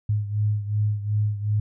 sine beating tone pair, 104.4 / 107.1 Hz, G#2 / A2, +10 / -46 cents, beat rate 2.7 Hz, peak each -22 / -27 dBFS, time 0.09-1.6 s, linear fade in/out 5 ms, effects none

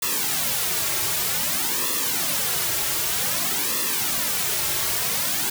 white noise with flanger, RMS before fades -24 dBFS, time 0.02-5.5 s, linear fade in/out 5 ms, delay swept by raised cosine 1.3 to 4.1 ms, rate 0.53 Hz, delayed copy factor -0.9, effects none

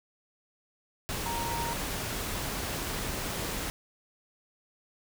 sine tone in noise, 932.3 Hz, A#5, in tune, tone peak -33 dBFS, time 1.26-1.73 s, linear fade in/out 0 ms, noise pink, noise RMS -34 dBFS, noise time 1.09-3.7 s, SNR -2 dB, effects none

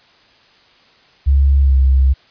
sine tone with pitch glide, 69 to 66.38 Hz, C#2 to C2, -7 to +26 cents, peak -8 dBFS, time 1.26-2.14 s, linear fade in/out 20 ms, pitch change -67 cents, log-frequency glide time 1.62-1.75 s, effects white hiss -50 dBFS RMS until 2.3 s + resampled to 11025 Hz

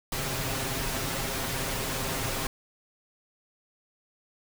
pink noise with comb filter, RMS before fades -31 dBFS, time 0.12-2.47 s, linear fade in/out 2 ms, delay 7.5 ms, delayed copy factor +0.6, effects none

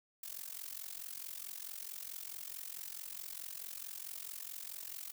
blue noise with amplitude modulation, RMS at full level -42 dBFS, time 0.23-5.12 s, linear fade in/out 5 ms, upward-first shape sine, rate 44.6 Hz, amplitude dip 90%, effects none

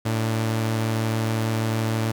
sawtooth tone pair together, 111.68 / 293.7 Hz, A2 / D4, +26 / 0 cents, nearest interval octave + perfect fourth, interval 1674 cents, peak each -18 / -29 dBFS, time 0.05-2.12 s, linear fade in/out 10 ms, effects none

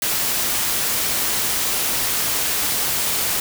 white noise, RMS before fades -21 dBFS, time 0.02-3.4 s, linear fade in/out 2 ms, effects none

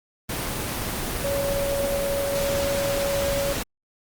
sine tone in noise, 560 Hz, C#5, 18 cents sharp, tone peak -23 dBFS, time 1.24-3.53 s, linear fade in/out 5 ms, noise pink, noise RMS -28 dBFS, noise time 0.29-3.63 s, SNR +2 dB, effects Opus 24 kbps

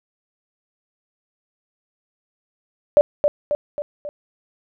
sine tone with echo, 587.3 Hz, D5, in tune, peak -7 dBFS, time 2.97-3.01 s, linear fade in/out 0 ms, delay 270 ms, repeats 4, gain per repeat -5 dB, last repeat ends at 4.09 s, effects none

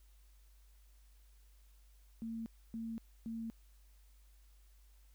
sine tone bursts, 226.6 Hz, A#3, 49 cents flat, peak -39 dBFS, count 3, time 2.22-3.5 s, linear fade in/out 0 ms, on 240 ms, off 280 ms, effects added 50 Hz sine -60 dBFS peak until 5.14 s + white hiss -73 dBFS RMS until 5.14 s

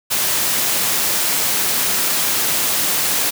white high-pass noise, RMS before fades -18 dBFS, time 0.1-3.31 s, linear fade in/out 20 ms, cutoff 110 Hz, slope 12 dB/octave, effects none

